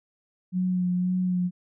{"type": "tone with vibrato", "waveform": "sine", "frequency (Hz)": 181.4, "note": "F#3", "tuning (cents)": -34, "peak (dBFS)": -22, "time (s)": [0.52, 1.51], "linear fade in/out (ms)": 50, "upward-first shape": "sine", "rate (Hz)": 1.9, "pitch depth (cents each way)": 21, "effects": []}